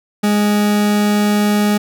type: tone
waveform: 40% pulse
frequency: 207.7 Hz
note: G#3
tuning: in tune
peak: -11 dBFS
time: 0.23-1.78 s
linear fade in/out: 10 ms
effects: none